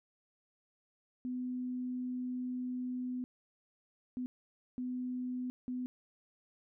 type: tone bursts at uneven times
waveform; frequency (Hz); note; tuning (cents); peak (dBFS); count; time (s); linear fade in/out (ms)
sine; 251; B3; +28; -35; 4; 1.25-3.24 / 4.17-4.26 / 4.78-5.5 / 5.68-5.86; 0
effects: none